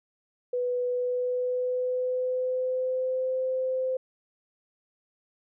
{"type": "tone with pitch glide", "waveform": "sine", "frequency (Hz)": [493.9, 517.3], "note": ["B4", "C5"], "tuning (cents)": [0, -20], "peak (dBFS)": -25, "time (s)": [0.53, 3.97], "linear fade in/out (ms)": 5, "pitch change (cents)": 80, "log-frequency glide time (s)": [0.86, 3.38], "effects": []}